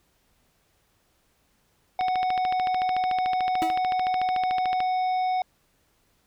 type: harmonic tone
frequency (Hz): 740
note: F#5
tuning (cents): 0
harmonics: 1 / 3 / 5 / 7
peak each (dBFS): -22 / -39 / -45 / -48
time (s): 1.99-5.42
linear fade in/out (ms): 2
type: click train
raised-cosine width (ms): 0.3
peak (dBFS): -16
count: 39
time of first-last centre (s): 2.01-4.804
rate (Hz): 13.6
type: tone with exponential decay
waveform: 40% pulse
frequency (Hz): 323.5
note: E4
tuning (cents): -32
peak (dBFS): -22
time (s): 3.62-3.81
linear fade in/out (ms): 0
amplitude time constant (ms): 41
effects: pink hiss -67 dBFS RMS until 6.26 s